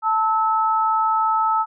sine tone pair together, 882.8 / 1300 Hz, A5 / E6, +5 / -24 cents, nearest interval perfect fifth, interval 671 cents, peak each -19 dBFS, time 0.02-1.66 s, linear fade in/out 50 ms, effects none

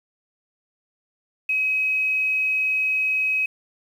sine tone with quantisation, 2542 Hz, D#7, 36 cents sharp, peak -19 dBFS, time 1.49-3.46 s, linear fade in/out 5 ms, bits 8, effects none

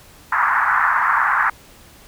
pink band-pass noise, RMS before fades -17 dBFS, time 0.32-1.5 s, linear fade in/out 5 ms, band 920 to 1800 Hz, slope 48 dB/octave, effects pink hiss -46 dBFS RMS until 2.07 s

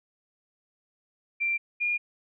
sine tone pair in turn, 2361 / 2422 Hz, D7 / D#7, +9 / -47 cents, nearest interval unison, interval 44 cents, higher second, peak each -24 dBFS, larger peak neither, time 1.4-1.58 / 1.8-1.98 s, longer neither, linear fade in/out 20 ms, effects none

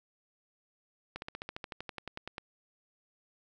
slowing click train, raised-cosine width 0.3 ms, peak -23 dBFS, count 16, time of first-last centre 1.16-2.381 s, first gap 61 ms, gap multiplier 1.04, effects none

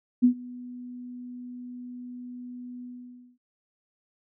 sine tone with ADSR envelope, 246.9 Hz, B3, in tune, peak -13 dBFS, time 0.22-3.38 s, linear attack 24 ms, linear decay 92 ms, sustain -24 dB, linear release 550 ms, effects none

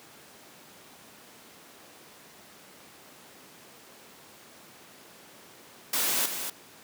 white noise with echo, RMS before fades -27 dBFS, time 5.93-6.26 s, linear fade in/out 5 ms, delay 240 ms, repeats 1, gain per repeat -7 dB, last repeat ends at 6.5 s, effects pink hiss -51 dBFS RMS until 6.83 s + high-pass 200 Hz 12 dB/octave

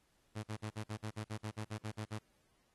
sawtooth tone bursts, 107.9 Hz, A2, 33 cents flat, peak -35 dBFS, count 14, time 0.35-2.191 s, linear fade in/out 20 ms, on 86 ms, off 49 ms, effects pink hiss -75 dBFS RMS until 2.74 s + AAC 32 kbps

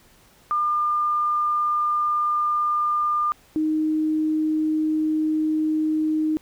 sine tone pair in turn, 1203 / 311 Hz, D6 / D#4, +41 / -1 cents, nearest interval octave + major seventh, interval 2342 cents, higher first, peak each -19 dBFS, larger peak neither, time 0.51-3.32 / 3.56-6.37 s, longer neither, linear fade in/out 0 ms, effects pink hiss -55 dBFS RMS until 6.41 s

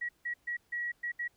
sine tone bursts at uneven times, 1918 Hz, A#6, 49 cents sharp, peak -32 dBFS, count 6, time 0.01-0.09 / 0.25-0.34 / 0.47-0.57 / 0.72-0.92 / 1.03-1.12 / 1.19-1.28 s, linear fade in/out 10 ms, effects pink hiss -71 dBFS RMS until 1.36 s

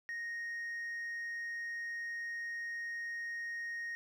triangle tone with hard clipping, 1864.7 Hz, A#6, in tune, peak -37 dBFS, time 0.09-3.95 s, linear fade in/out 0 ms, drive 1 dB, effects none

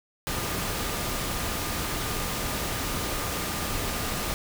sine tone in noise, 1212 Hz, D#6, 46 cents flat, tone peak -41 dBFS, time 0.27-4.34 s, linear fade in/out 0 ms, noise pink, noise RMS -30 dBFS, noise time 0.27-4.34 s, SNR -14 dB, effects none

